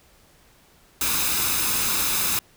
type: noise with comb filter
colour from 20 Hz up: white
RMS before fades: -23 dBFS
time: 1.01-2.39 s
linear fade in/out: 2 ms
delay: 0.79 ms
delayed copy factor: +0.5
effects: pink hiss -56 dBFS RMS until 2.56 s